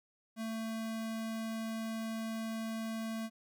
square tone, 223.5 Hz, A3, 27 cents sharp, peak -37 dBFS, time 0.36-3.3 s, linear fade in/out 50 ms, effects none

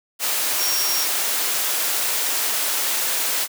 sine tone in noise, 5588 Hz, F8, in tune, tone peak -23 dBFS, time 0.57-1.07 s, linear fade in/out 50 ms, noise white, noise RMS -22 dBFS, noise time 0.19-3.48 s, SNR -4 dB, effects high-pass 400 Hz 12 dB/octave

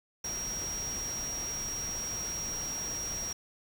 sine tone in noise, 5650 Hz, F8, 19 cents sharp, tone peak -34 dBFS, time 0.24-3.33 s, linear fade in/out 5 ms, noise pink, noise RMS -42 dBFS, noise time 0.24-3.33 s, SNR +5 dB, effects none

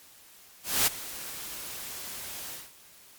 white noise with ADSR envelope, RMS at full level -22 dBFS, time 0.63-2.72 s, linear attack 240 ms, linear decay 14 ms, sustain -17 dB, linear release 200 ms, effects white hiss -54 dBFS RMS until 3.18 s + MP3 96 kbps

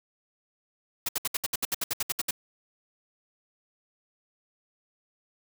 white noise bursts, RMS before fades -28 dBFS, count 14, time 1.06-2.31 s, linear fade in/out 5 ms, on 28 ms, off 66 ms, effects none

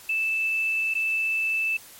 sine tone with dropouts, 2637 Hz, E7, in tune, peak -22 dBFS, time 0.09-1.77 s, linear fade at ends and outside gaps 5 ms, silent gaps 0.94-0.951 s, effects white hiss -47 dBFS RMS until 1.99 s + MP3 64 kbps

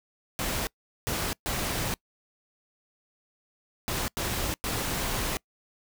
pink noise bursts at uneven times, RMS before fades -30 dBFS, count 6, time 0.39-0.67 / 1.07-1.33 / 1.46-1.94 / 3.88-4.08 / 4.17-4.54 / 4.64-5.37 s, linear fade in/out 0 ms, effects noise-tail reverb RT60 0.1 s tail -25 dB re dry

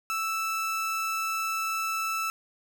30% pulse tone, 1318.5 Hz, E6, in tune, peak -25 dBFS, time 0.1-2.3 s, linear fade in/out 0 ms, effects none

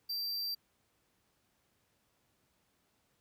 square tone, 4699 Hz, D8, in tune, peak -35 dBFS, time 0.09-0.55 s, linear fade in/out 10 ms, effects pink hiss -75 dBFS RMS until 3.2 s + high-pass 60 Hz 12 dB/octave

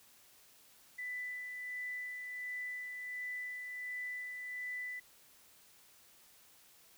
sine tone with tremolo, 1990 Hz, B6, 13 cents sharp, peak -38 dBFS, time 0.98-5 s, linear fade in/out 10 ms, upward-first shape sine, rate 1.4 Hz, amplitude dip 35%, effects white hiss -63 dBFS RMS until 6.97 s

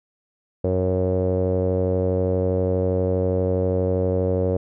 sawtooth tone with low-pass filter, 92.4 Hz, F#2, 2 cents flat, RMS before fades -21 dBFS, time 0.64-4.57 s, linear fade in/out 5 ms, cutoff 510 Hz, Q 7.7, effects none

